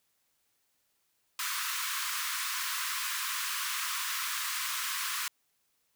pink high-pass noise, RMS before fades -34 dBFS, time 1.39-5.28 s, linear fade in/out 2 ms, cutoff 1000 Hz, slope 96 dB/octave, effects white hiss -75 dBFS RMS until 5.95 s

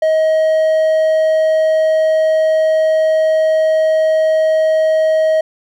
triangle tone, 632 Hz, D#5, 27 cents sharp, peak -8 dBFS, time 0.02-5.41 s, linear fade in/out 5 ms, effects none

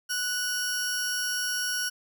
sawtooth tone pair together, 1480 / 5588 Hz, F#6 / F8, 0 / 0 cents, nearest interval octave + major seventh, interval 2300 cents, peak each -26 / -28 dBFS, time 0.09-1.9 s, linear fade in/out 20 ms, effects none

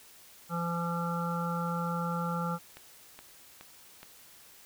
harmonic tone, 170.4 Hz, F3, 42 cents flat, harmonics 1 / 3 / 5 / 7 / 8, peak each -32 / -39 / -39 / -40 / -37 dBFS, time 0.49-2.59 s, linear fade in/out 50 ms
click train, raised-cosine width 0.3 ms, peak -30 dBFS, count 4, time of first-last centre 2.77-4.031 s, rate 2.38 Hz
effects white hiss -55 dBFS RMS until 4.65 s

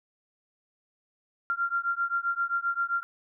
sine beating tone pair, 1381 / 1388.6 Hz, F6 / F6, -20 / -10 cents, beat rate 7.6 Hz, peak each -29 dBFS, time 1.5-3.03 s, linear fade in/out 0 ms, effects none

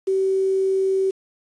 sine tone with quantisation, 383.7 Hz, G4, 37 cents flat, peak -17 dBFS, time 0.07-1.11 s, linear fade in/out 10 ms, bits 7, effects resampled to 22050 Hz

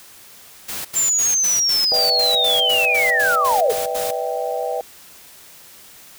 white noise bursts, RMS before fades -28 dBFS, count 14, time 0.68-4.113 s, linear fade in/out 10 ms, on 170 ms, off 81 ms
sine linear sweep, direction down, 7330 to 402.5 Hz, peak -15 dBFS, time 0.95-3.73 s, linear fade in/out 20 ms
sine chord, E minor seventh, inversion second, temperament equal with one note detuned, 493.9 / 587.3 / 646.4 / 784 Hz, B4 / D5 / E5 / G5, 0 / 0 / -34 / 0 cents, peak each -25 / -29 / -26 / -26 dBFS, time 1.92-4.81 s, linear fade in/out 0 ms
effects white hiss -44 dBFS RMS until 6.18 s

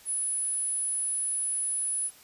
sine tone, 10110 Hz, D#9, 27 cents sharp, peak -27 dBFS, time 0.05-2.11 s, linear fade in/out 50 ms, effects white hiss -54 dBFS RMS until 2.23 s + resampled to 32000 Hz

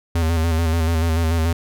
square tone with vibrato, 82 Hz, E2, 9 cents flat, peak -17 dBFS, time 0.15-1.53 s, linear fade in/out 5 ms, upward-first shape square, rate 6.9 Hz, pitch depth 42 cents each way, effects none

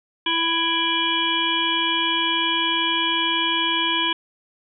harmonic tone with a mistuned harmonic, 331.3 Hz, E4, 9 cents sharp, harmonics 1 / 3 / 5 / 7 / 9 / 10, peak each -29 / -25 / -29 / -27 / -25 / -24 dBFS, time 0.26-4.13 s, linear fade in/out 5 ms, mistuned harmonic 7, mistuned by +42 cents, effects none

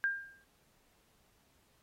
sine tone with exponential decay, 1600 Hz, G6, 35 cents sharp, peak -26 dBFS, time 0.04-0.44 s, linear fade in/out 0 ms, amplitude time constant 85 ms, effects pink hiss -71 dBFS RMS until 1.82 s + AAC 48 kbps

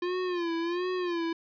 square tone with vibrato, 349.2 Hz, F4, in tune, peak -29 dBFS, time 0.02-1.33 s, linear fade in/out 5 ms, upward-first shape sine, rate 1.4 Hz, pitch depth 91 cents each way, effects resampled to 11025 Hz + 11-bit

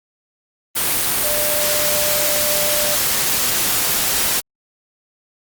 sine tone in noise, 595 Hz, D5, 22 cents sharp, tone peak -23 dBFS, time 1.23-2.96 s, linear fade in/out 20 ms, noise white, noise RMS -18 dBFS, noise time 0.75-4.41 s, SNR -8 dB, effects Opus 32 kbps

